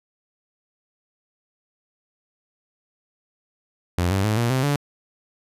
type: tone with pitch steps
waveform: sawtooth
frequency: 88.1 / 97.19 / 107.22 / 118.28 / 130.48 / 143.95 Hz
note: F2 / G2 / A2 / A#2 / C3 / D3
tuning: +16 / -14 / -44 / +26 / -4 / -34 cents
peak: -15 dBFS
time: 3.98-4.76 s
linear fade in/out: 0 ms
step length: 130 ms
effects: resampled to 32000 Hz